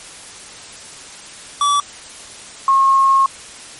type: tone pair in turn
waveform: square / sine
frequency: 1151 / 1081.8 Hz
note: D6 / C#6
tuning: -35 / -43 cents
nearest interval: minor second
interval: 108 cents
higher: first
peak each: -13 / -9 dBFS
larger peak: second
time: 1.61-1.8 / 2.68-3.26 s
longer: second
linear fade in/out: 2 ms
effects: white hiss -36 dBFS RMS until 3.79 s + MP3 48 kbps